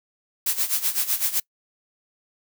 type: noise with tremolo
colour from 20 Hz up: blue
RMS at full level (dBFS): -21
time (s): 0.46-1.4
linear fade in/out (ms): 5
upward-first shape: sine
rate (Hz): 7.9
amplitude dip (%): 80
effects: noise-tail reverb RT60 0.1 s tail -25 dB re dry